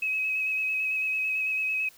sine tone with vibrato, 2554 Hz, D#7, 45 cents sharp, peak -25 dBFS, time 0.02-1.89 s, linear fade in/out 5 ms, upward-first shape square, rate 9 Hz, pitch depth 16 cents each way, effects white hiss -55 dBFS RMS until 1.97 s

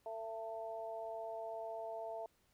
sine tone with amplitude modulation, 670 Hz, E5, 28 cents sharp, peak -37 dBFS, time 0.06-2.26 s, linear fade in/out 2 ms, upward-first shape sine, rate 222 Hz, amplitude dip 95%, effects pink hiss -75 dBFS RMS until 2.53 s

